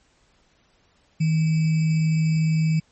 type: tone with sample-and-hold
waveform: sine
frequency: 158.8 Hz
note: D#3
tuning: 36 cents sharp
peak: -17 dBFS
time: 1.2-2.8 s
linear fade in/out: 10 ms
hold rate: 2450 Hz
effects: pink hiss -62 dBFS RMS until 2.91 s + MP3 32 kbps